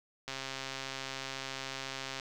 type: click train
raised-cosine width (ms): 0.2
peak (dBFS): -21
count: 258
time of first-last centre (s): 0.28-2.198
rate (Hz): 134
effects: 9-bit